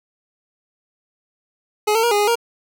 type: tone with pitch steps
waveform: 25% pulse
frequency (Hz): 421.7 / 451.3 / 473.5 / 411.7 / 414.1 / 468.3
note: G#4 / A4 / A#4 / G#4 / G#4 / A#4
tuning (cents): +26 / +44 / +27 / -15 / -5 / +8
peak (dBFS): -11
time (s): 1.87-2.356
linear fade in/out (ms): 10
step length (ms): 81
effects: none